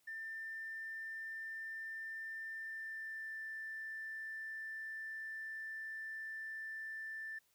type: tone with pitch glide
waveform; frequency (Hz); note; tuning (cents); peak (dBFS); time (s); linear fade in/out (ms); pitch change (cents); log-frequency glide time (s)
triangle; 1790 to 1771.5; A6 to A6; +29 to +11; -39; 0.07-7.39; 10; -18; 2.54-3.41
effects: tanh soft clip ceiling -40 dBFS + white hiss -75 dBFS RMS until 7.54 s